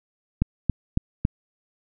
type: click train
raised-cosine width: 5 ms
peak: -7 dBFS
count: 4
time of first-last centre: 0.42-1.251 s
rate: 3.61 Hz
effects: none